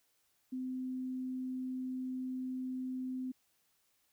sine tone, 256.9 Hz, C4, 32 cents flat, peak -36 dBFS, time 0.52-3.32 s, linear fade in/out 10 ms, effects white hiss -75 dBFS RMS until 4.12 s

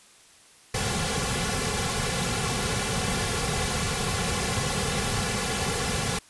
pink noise with comb filter, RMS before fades -27 dBFS, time 0.74-6.19 s, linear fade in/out 5 ms, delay 3.2 ms, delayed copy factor -0.85, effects white hiss -54 dBFS RMS until 6.29 s + resampled to 24000 Hz

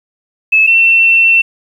sine tone pair in turn, 2604 / 2696 Hz, E7 / E7, -22 / +38 cents, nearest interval minor second, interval 60 cents, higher second, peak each -5 dBFS, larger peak neither, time 0.52-0.67 / 0.67-1.42 s, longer second, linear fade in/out 10 ms, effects 7-bit

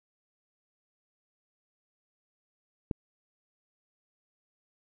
click, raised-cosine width 3 ms, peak -17 dBFS, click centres 2.912 s, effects none

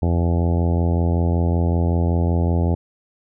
harmonic tone, 85.3 Hz, F2, 40 cents flat, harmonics 1 / 2 / 3 / 4 / 5 / 6 / 7 / 8 / 9 / 10, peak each -17 / -23 / -27 / -29 / -31 / -33 / -34 / -35 / -36 / -37 dBFS, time 0.02-2.75 s, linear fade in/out 5 ms, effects none

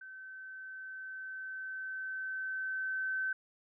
sine tone with level ramp, 1535 Hz, G6, 37 cents flat, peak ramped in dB -46 to -31 dBFS, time 0.01-3.33 s, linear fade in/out 5 ms, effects none

